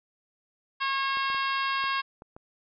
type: harmonic tone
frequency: 543 Hz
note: C#5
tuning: 36 cents flat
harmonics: 2 / 3 / 4 / 5 / 6 / 7 / 8 / 9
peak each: -28 / -32 / -37 / -35 / -38 / -41 / -43 / -42 dBFS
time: 0.8-2.02 s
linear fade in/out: 20 ms
type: clicks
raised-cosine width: 1 ms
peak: -31 dBFS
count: 6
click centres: 1.171 / 1.301 / 1.346 / 1.84 / 2.221 / 2.365 s
effects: none